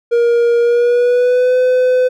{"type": "tone with pitch glide", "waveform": "triangle", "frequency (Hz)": [472.1, 506], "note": ["A#4", "B4"], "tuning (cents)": [22, 42], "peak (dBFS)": -7, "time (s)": [0.11, 2.09], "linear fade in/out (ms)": 20, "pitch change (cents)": 120, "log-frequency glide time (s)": [0.6, 1.57], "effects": []}